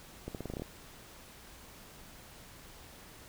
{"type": "accelerating click train", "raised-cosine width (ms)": 2, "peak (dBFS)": -25, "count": 9, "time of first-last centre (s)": [0.28, 0.62], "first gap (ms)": 68, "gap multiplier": 0.86, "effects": ["pink hiss -53 dBFS RMS until 3.28 s"]}